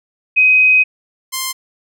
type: tone pair in turn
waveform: sine / 5% pulse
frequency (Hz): 2518 / 1048.9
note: D#7 / C6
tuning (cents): +20 / +4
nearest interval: octave + minor third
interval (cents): 1516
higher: first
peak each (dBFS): -7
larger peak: neither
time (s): 0.36-0.84 / 1.32-1.53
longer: first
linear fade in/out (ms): 20
effects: none